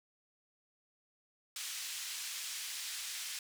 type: band-pass noise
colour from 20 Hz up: white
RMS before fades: -42 dBFS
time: 1.56-3.39 s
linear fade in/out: 2 ms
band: 2100 to 7800 Hz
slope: 12 dB/octave
effects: none